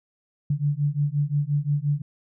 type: beating tone pair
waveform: sine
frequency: 142.6 / 148.3 Hz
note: C#3 / D3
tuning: +49 / +17 cents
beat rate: 5.7 Hz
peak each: -24 dBFS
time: 0.5-2.02 s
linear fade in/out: 5 ms
effects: none